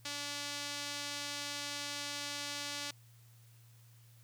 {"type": "tone with band-pass filter", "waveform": "sawtooth", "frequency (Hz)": 288.2, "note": "D4", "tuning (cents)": -33, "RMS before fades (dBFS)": -41, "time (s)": [0.05, 2.91], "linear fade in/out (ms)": 5, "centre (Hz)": 4800, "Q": 1.1, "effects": ["added 116 Hz sine -58 dBFS peak until 4.23 s", "white hiss -67 dBFS RMS until 4.23 s"]}